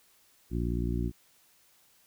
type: harmonic tone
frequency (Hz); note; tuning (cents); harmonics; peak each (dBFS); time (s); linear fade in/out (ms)
58.9; A#1; +19; 1 / 2 / 3 / 4 / 5 / 6; -31 / -34 / -36 / -37 / -38 / -39; 0.5-1.12; 50
effects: white hiss -64 dBFS RMS until 2.06 s